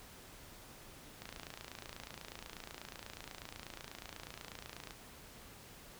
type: click train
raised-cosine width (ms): 0.2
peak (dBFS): -28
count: 105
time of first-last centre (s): 1.22-4.908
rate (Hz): 28.2
effects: pink hiss -55 dBFS RMS until 5.99 s